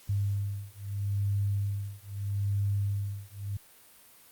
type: beating tone pair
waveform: sine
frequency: 100 / 100.78 Hz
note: G2 / G2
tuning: +35 / +48 cents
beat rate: 0.78 Hz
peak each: -31 / -31 dBFS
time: 0.09-3.57 s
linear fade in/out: 5 ms
effects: white hiss -56 dBFS RMS until 4.31 s + Opus 48 kbps